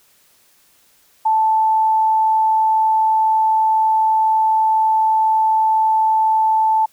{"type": "tone", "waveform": "sine", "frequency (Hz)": 878, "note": "A5", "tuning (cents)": -4, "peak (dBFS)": -12, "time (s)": [1.25, 6.86], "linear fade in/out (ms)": 10, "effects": ["white hiss -55 dBFS RMS until 6.92 s"]}